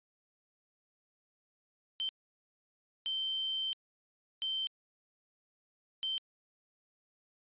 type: tone bursts at uneven times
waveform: sine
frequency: 3111 Hz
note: G7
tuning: 14 cents flat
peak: -32 dBFS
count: 4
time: 2-2.09 / 3.06-3.73 / 4.42-4.67 / 6.03-6.18 s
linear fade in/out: 0 ms
effects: resampled to 8000 Hz